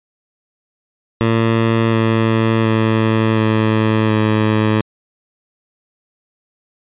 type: tone with pitch steps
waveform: 15% pulse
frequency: 113.7 / 112.33 / 110.97 / 109.64 / 108.31 Hz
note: A#2 / A2 / A2 / A2 / A2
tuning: -43 / +36 / +15 / -6 / -27 cents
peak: -6 dBFS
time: 1.21-4.81 s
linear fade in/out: 0 ms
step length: 720 ms
effects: resampled to 8000 Hz